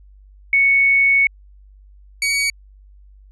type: tone pair in turn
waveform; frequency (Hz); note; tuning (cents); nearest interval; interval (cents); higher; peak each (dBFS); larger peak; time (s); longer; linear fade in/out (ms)
sine / sawtooth; 2217 / 2253; C#7 / C#7; 0 / +28; unison; 28; second; -11 / -13; first; 0.53-1.27 / 2.22-2.5; first; 2
effects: added 49 Hz sine -43 dBFS peak until 3.31 s + resampled to 24000 Hz